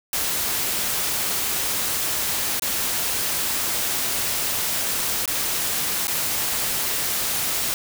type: noise with dropouts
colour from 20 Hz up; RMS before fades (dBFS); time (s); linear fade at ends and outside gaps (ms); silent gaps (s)
white; -24; 0.13-7.74; 1; 2.596-2.621 / 5.257-5.277 / 6.071-6.08
effects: none